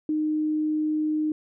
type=tone; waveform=sine; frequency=307.3 Hz; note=D#4; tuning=21 cents flat; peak=-22 dBFS; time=0.09-1.32 s; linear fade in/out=2 ms; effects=none